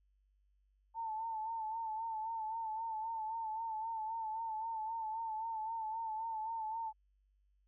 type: tone with vibrato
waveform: sine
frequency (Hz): 890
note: A5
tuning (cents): +20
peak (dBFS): -37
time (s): 0.94-6.93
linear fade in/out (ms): 50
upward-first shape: sine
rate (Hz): 3.8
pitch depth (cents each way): 52
effects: added 49 Hz sine -70 dBFS peak until 7.67 s